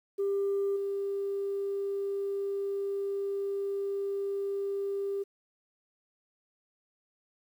sine tone with level steps, 397.1 Hz, G4, 22 cents sharp, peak -25 / -29 dBFS, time 0.18-5.24 s, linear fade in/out 20 ms, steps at 0.76 s, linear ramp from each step 5 ms, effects tanh soft clip ceiling -24 dBFS + 10-bit

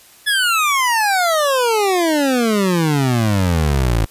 25% pulse exponential sweep, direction down, 1731 to 52.1 Hz, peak -10 dBFS, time 0.26-4.06 s, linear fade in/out 20 ms, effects white hiss -46 dBFS RMS until 4.1 s + resampled to 32000 Hz

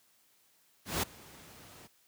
pink noise with ADSR envelope, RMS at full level -29 dBFS, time 0.85-1.88 s, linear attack 180 ms, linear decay 6 ms, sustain -24 dB, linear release 23 ms, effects white hiss -68 dBFS RMS until 2.07 s + high-pass 80 Hz 12 dB/octave

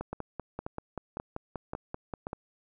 two click trains, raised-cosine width 1 ms, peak -21 / -21 dBFS, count 13 / 5, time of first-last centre 0.01-2.331 / 0.13-2.269 s, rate 5.17 / 1.87 Hz, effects none

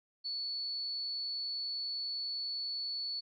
sine tone, 4435 Hz, C#8, in tune, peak -35 dBFS, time 0.24-3.21 s, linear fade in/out 20 ms, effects none

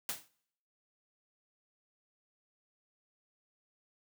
white noise with exponential decay, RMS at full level -33 dBFS, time 0.09-0.28 s, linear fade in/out 1 ms, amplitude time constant 41 ms, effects noise-tail reverb RT60 0.7 s tail -23 dB re dry + high-pass 60 Hz 12 dB/octave

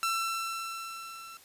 sawtooth tone with level ramp, 1342 Hz, E6, 31 cents sharp, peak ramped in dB -23 to -41 dBFS, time 0.03-1.37 s, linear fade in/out 0 ms, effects white hiss -56 dBFS RMS until 1.44 s + resampled to 32000 Hz

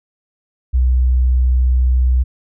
sine tone, 62.9 Hz, B1, 32 cents sharp, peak -10 dBFS, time 0.73-2.24 s, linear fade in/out 20 ms, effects none

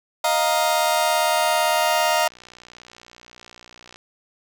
sawtooth chord, Eb suspended second, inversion none, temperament just, 622.3 / 700 / 933.4 Hz, Eb5 / F5 / Bb5, 0 / +4 / +2 cents, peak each -18 dBFS, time 0.24-2.28 s, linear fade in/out 5 ms
click train, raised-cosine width 0.2 ms, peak -26 dBFS, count 158, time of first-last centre 1.36-3.959 s, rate 60.4 Hz
effects none

